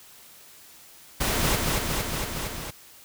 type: noise with echo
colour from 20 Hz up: pink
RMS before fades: -25 dBFS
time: 1.2-1.56 s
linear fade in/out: 10 ms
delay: 230 ms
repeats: 5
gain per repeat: -2 dB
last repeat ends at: 2.71 s
effects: white hiss -50 dBFS RMS until 3.04 s